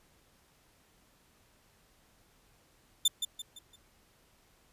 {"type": "tone with echo", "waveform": "sawtooth", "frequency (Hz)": 3557, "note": "A7", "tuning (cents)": 18, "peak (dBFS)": -19, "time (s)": [3.05, 3.08], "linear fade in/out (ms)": 5, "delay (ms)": 170, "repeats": 4, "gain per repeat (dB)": -8, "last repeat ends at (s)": 3.76, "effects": ["pink hiss -66 dBFS RMS until 4.72 s", "resampled to 32000 Hz"]}